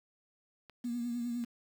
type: clicks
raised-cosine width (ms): 0.3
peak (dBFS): -35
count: 2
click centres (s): 0.697 / 1.439
type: tone with vibrato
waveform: sine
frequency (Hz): 239.1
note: A#3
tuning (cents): +44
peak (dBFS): -33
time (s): 0.84-1.45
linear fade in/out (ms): 10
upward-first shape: triangle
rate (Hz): 9.8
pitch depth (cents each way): 47
effects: 9-bit